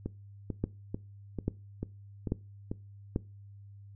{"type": "two click trains", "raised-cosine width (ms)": 3, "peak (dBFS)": [-21, -16], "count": [7, 4], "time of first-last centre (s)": [[0.06, 2.715], [0.64, 3.161]], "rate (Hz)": [2.26, 1.19], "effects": ["noise-tail reverb RT60 0.3 s tail -21 dB re dry", "added 100 Hz sine -48 dBFS peak until 3.95 s"]}